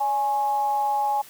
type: tone with amplitude modulation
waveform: sine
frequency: 833 Hz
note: G#5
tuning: 5 cents sharp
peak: -18 dBFS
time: 0-1.22 s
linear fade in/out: 10 ms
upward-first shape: sine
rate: 258 Hz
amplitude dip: 50%
effects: white hiss -47 dBFS RMS until 1.29 s